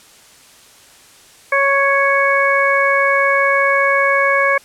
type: harmonic tone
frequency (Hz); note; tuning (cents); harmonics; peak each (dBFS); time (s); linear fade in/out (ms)
554.4; C#5; 0; 1 / 2 / 3 / 4; -17 / -17 / -17 / -17; 1.52-4.58; 5
effects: white hiss -45 dBFS RMS until 4.64 s + low-pass 10000 Hz 12 dB/octave